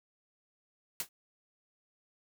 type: noise with exponential decay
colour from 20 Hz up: white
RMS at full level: -30 dBFS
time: 1-1.09 s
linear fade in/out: 2 ms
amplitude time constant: 18 ms
effects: none